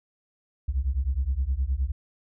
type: beating tone pair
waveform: sine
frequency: 61.74 / 71.34 Hz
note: B1 / D2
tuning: 0 / -50 cents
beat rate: 9.6 Hz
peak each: -25 dBFS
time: 0.68-1.92 s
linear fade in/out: 10 ms
effects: tanh soft clip ceiling -18 dBFS

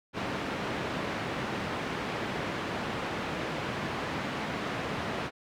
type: band-pass noise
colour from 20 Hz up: pink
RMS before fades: -34 dBFS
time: 0.13-5.31 s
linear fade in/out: 50 ms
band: 140 to 2600 Hz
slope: 12 dB/octave
effects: none

